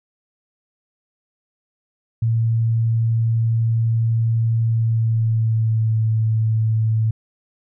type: tone with pitch glide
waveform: sine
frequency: 114 to 110.75 Hz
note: A#2 to A2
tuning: -38 to +12 cents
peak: -15 dBFS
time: 2.22-7.11 s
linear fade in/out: 5 ms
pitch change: -50 cents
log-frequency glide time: 4.66-5.98 s
effects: none